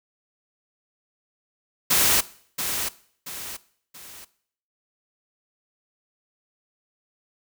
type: noise with echo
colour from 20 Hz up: white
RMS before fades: -19 dBFS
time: 1.9-2.21 s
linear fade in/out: 10 ms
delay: 680 ms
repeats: 3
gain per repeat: -8 dB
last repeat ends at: 4.25 s
effects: noise-tail reverb RT60 0.6 s tail -19 dB re dry